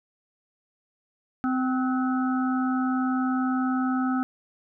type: harmonic tone with a mistuned harmonic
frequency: 257.8 Hz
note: C4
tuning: 26 cents flat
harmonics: 1 / 3 / 5 / 6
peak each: -23 / -33 / -32 / -37 dBFS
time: 1.44-4.23 s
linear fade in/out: 0 ms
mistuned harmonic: 6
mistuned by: -71 cents
effects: none